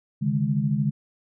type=chord; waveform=sine; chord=C# suspended second; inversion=none; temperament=equal with one note detuned; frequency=138.59 / 152.01 / 207.7 Hz; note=C#3 / D#3 / G#3; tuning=0 / -40 / 0 cents; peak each=-25 dBFS; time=0.21-0.91 s; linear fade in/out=20 ms; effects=none